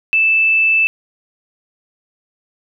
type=tone; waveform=sine; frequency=2637 Hz; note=E7; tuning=in tune; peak=-10 dBFS; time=0.13-0.87 s; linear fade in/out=0 ms; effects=none